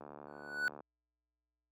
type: click train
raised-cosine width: 1 ms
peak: -34 dBFS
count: 59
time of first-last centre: 0.01-0.805 s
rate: 73 Hz
type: tone with exponential growth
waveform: triangle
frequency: 1482 Hz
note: F#6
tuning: 2 cents sharp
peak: -26 dBFS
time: 0.27-0.68 s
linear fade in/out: 0 ms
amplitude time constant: 88 ms
effects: added 60 Hz sine -70 dBFS peak until 1.71 s + high-pass 200 Hz 12 dB/octave